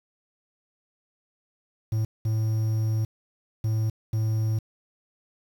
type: tone bursts at uneven times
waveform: triangle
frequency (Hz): 110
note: A2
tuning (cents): 0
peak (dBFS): -20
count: 4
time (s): 1.92-2.05 / 2.25-3.05 / 3.64-3.9 / 4.13-4.59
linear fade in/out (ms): 5
effects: 8-bit